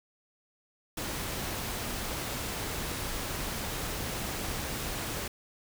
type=noise; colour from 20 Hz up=pink; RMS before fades=-35 dBFS; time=0.97-5.28 s; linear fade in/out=5 ms; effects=none